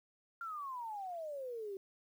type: exponential sweep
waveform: sine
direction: down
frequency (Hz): 1400 to 379.7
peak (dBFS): -40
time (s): 0.41-1.77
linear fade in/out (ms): 2
effects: 11-bit